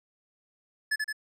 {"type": "tone with echo", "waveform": "square", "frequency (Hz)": 1723, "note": "A6", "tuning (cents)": -37, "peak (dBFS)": -25, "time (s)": [0.91, 0.96], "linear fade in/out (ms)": 10, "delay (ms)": 84, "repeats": 2, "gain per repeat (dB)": -3, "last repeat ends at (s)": 1.128, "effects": ["low-pass 10000 Hz 12 dB/octave"]}